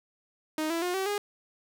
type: tone with pitch steps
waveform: sawtooth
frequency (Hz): 311.1 / 333.4 / 357.4 / 383 / 410.5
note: D#4 / E4 / F4 / G4 / G#4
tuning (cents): 0 / +20 / +40 / -40 / -20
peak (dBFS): -24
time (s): 0.58-1.18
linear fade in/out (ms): 2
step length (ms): 120
effects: none